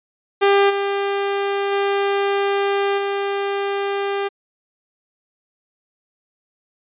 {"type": "tone with level steps", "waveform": "sawtooth", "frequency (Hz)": 398.8, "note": "G4", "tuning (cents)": 30, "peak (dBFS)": [-8, -15, -13, -16], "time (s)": [0.41, 4.29], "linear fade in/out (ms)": 20, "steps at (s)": [0.69, 1.71, 2.97], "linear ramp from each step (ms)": 20, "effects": ["resampled to 8000 Hz"]}